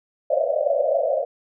white band-pass noise, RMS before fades -21 dBFS, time 0.3-1.25 s, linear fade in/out 10 ms, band 520 to 660 Hz, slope 96 dB/octave, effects none

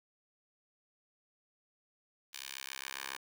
10% pulse tone with high-pass filter sweep, 67.2 Hz, C2, 47 cents sharp, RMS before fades -44 dBFS, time 2.33-3.17 s, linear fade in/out 10 ms, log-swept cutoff 3100 to 1300 Hz, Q 0.88, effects none

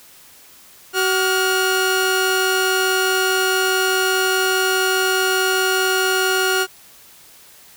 sawtooth tone pair together, 377.7 / 1426 Hz, F#4 / F6, +36 / +36 cents, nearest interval octave + major seventh, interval 2300 cents, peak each -15 dBFS, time 0.93-6.67 s, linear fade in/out 50 ms, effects white hiss -46 dBFS RMS until 7.76 s

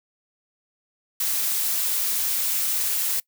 blue noise, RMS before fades -24 dBFS, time 1.2-3.2 s, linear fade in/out 5 ms, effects noise-tail reverb RT60 0.1 s tail -24 dB re dry

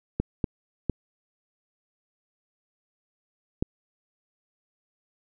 clicks, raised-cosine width 3 ms, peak -11 dBFS, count 4, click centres 0.2 / 0.442 / 0.897 / 3.625 s, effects none

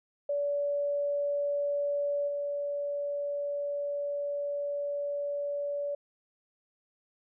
sine tone with level steps, 574 Hz, D5, 40 cents flat, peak -27 / -30 dBFS, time 0.29-5.95 s, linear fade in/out 5 ms, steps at 2.27 s, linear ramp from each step 20 ms, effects none

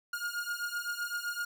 45% pulse beating tone pair, 1420 / 1427.8 Hz, F6 / F6, +28 / +38 cents, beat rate 7.8 Hz, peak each -37 / -37 dBFS, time 0.13-1.45 s, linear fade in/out 5 ms, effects none

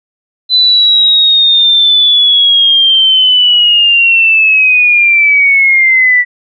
sine linear sweep, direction down, 4026 to 1955 Hz, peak -4 dBFS, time 0.49-6.25 s, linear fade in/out 50 ms, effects none

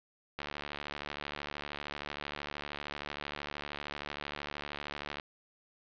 click train, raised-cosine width 0.3 ms, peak -22 dBFS, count 352, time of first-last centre 0.39-5.198 s, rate 73 Hz, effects resampled to 11025 Hz + 8-bit

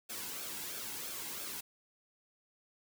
white noise with flanger, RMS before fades -42 dBFS, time 0.09-1.61 s, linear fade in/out 10 ms, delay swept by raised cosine 1 to 1.7 ms, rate 3 Hz, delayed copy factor -0.55, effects none

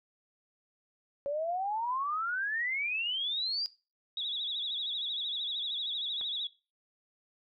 sine exponential sweep, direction up, 554.4 to 4896 Hz, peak -30 dBFS, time 1.26-3.66 s, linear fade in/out 0 ms
sine tone with vibrato, 3600 Hz, A7, 39 cents sharp, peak -32 dBFS, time 4.17-6.47 s, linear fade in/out 2 ms, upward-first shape sine, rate 13 Hz, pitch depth 130 cents each way
click, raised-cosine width 0.5 ms, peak -34 dBFS, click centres 6.212 s
effects noise-tail reverb RT60 0.3 s tail -18 dB re dry

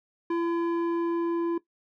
square tone with low-pass filter sweep, 338.3 Hz, E4, 45 cents sharp, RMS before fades -27 dBFS, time 0.3-1.58 s, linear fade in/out 5 ms, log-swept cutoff 1600 to 860 Hz, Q 0.72, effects noise-tail reverb RT60 0.1 s tail -17 dB re dry

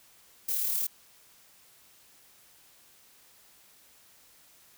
violet noise with amplitude modulation, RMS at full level -28 dBFS, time 0.48-0.87 s, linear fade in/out 10 ms, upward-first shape sine, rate 37.2 Hz, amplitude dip 35%, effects white hiss -59 dBFS RMS until 4.77 s

